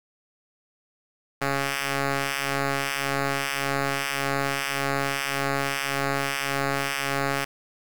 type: ring-modulated tone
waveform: 5% pulse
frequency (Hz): 138.59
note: C#3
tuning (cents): 0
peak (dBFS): -10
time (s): 1.41-7.45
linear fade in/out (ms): 10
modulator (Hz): 971
effects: none